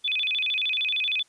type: tone with vibrato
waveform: sine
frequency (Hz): 2957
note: F#7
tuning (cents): -2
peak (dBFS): -23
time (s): 0.04-1.23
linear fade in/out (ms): 10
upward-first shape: square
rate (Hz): 13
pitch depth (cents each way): 280
effects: white hiss -62 dBFS RMS until 1.28 s + resampled to 22050 Hz

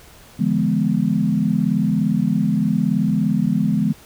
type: chord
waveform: sine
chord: D diminished seventh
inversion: none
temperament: equal with one note detuned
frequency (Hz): 146.83 / 170.13 / 207.7 / 246.9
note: D3 / F3 / Ab3 / Cb4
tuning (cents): 0 / -45 / 0 / 0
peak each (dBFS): -24 / -21 / -19 / -22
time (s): 0.39-3.93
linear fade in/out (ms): 10
effects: pink hiss -46 dBFS RMS until 4.05 s

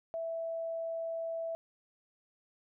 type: tone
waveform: sine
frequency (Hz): 659.3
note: E5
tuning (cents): 0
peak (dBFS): -34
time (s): 0.14-1.55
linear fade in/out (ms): 0
effects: none

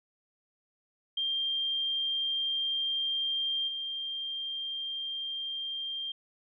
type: tone with level steps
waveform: sine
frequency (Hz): 3186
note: G7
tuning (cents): +27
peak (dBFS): -28 / -33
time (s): 1.17-6.12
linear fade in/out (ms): 5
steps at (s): 3.67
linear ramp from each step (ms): 20
effects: none

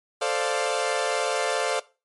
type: chord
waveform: sawtooth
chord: D minor seventh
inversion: second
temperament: equal with one note detuned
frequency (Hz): 440 / 524.8 / 587.3 / 698.5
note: A4 / C5 / D5 / F5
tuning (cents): 0 / +5 / 0 / 0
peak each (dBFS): -25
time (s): 0.21-1.8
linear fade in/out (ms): 10
effects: noise-tail reverb RT60 0.3 s tail -19 dB re dry + MP3 48 kbps

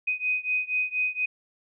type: beating tone pair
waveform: sine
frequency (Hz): 2500 / 2504.2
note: D#7 / D#7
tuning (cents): +8 / +11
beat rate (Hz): 4.2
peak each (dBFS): -27 / -28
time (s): 0.07-1.26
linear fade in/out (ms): 10
effects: none

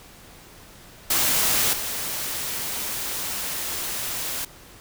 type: noise with level steps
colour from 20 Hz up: white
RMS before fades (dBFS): -21 / -29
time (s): 1.1-4.45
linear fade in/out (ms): 5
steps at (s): 1.73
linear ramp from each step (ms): 2
effects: pink hiss -47 dBFS RMS until 4.8 s

